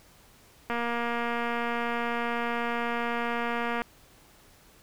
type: click train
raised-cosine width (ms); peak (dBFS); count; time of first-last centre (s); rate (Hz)
0.5; -16; 737; 0.7-3.819; 236
effects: pink hiss -57 dBFS RMS until 4.82 s